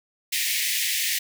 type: high-pass noise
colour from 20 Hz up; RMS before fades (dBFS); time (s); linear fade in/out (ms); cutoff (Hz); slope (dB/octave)
pink; -25; 0.32-1.19; 10; 1800; 96
effects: none